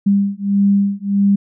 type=beating tone pair; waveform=sine; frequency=198.9 / 200.5 Hz; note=G3 / G3; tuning=+25 / +39 cents; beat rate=1.6 Hz; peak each=-15 dBFS; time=0.06-1.36 s; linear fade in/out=10 ms; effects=none